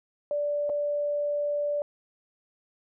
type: tone with dropouts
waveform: sine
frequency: 584 Hz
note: D5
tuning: 10 cents flat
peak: -25 dBFS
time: 0.31-1.82 s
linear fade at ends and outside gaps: 1 ms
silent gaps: 0.694-0.698 s
effects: none